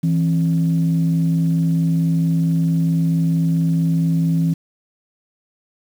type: tone pair together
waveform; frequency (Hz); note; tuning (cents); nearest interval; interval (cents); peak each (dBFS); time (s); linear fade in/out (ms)
sine; 164.81 / 269.3; E3 / C#4; 0 / -50; major sixth; 850; -14 / -23; 0.03-4.54; 10
effects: tanh soft clip ceiling -8 dBFS + 7-bit